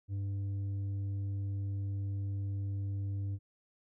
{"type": "tone with tanh clipping", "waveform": "sine", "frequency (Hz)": 99, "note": "G2", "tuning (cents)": 18, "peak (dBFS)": -34, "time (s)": [0.08, 3.39], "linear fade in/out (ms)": 50, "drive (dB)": 5, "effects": []}